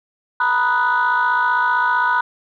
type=chord; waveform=sine; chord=B major seventh; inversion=third; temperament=equal; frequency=932.3 / 987.8 / 1244.5 / 1480 Hz; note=A#5 / B5 / D#6 / F#6; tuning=0 / 0 / 0 / 0 cents; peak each=-22 / -17 / -23 / -17 dBFS; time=0.4-2.21 s; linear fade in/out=5 ms; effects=tanh soft clip ceiling -9 dBFS